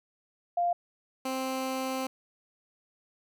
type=tone pair in turn; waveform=sine / 15% pulse; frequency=698 / 262.2 Hz; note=F5 / C4; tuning=-1 / +4 cents; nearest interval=octave + perfect fourth; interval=1695 cents; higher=first; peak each=-24 dBFS; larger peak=neither; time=0.57-0.73 / 1.25-2.07 s; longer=second; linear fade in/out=5 ms; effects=none